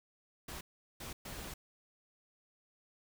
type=noise bursts at uneven times; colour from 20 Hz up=pink; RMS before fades=-45 dBFS; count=3; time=0.48-0.61 / 1-1.13 / 1.25-1.54 s; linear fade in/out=5 ms; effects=none